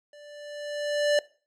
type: tone with level ramp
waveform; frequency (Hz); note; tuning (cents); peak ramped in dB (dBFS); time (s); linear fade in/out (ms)
square; 587.3; D5; 0; -48 to -19; 0.13-1.19; 2
effects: noise-tail reverb RT60 0.4 s tail -21 dB re dry + low-pass 7000 Hz 12 dB/octave